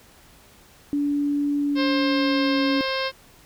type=tone with pitch glide; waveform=sine; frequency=288.1 to 278.3 Hz; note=D4 to C#4; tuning=-33 to +7 cents; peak=-20 dBFS; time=0.93-2.81 s; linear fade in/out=0 ms; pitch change=-60 cents; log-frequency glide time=1.59-2.6 s
type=harmonic tone; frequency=530 Hz; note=C5; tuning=22 cents sharp; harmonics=1 / 2 / 3 / 4 / 5 / 6 / 7 / 8 / 9 / 10; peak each=-27 / -30 / -32 / -33 / -34 / -35 / -35 / -36 / -37 / -37 dBFS; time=1.75-3.12 s; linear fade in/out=50 ms
effects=pink hiss -52 dBFS RMS until 3.45 s